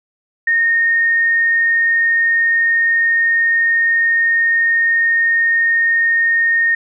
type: tone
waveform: sine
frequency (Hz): 1843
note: A#6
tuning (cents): -20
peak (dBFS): -11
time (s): 0.47-6.75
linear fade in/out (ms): 5
effects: none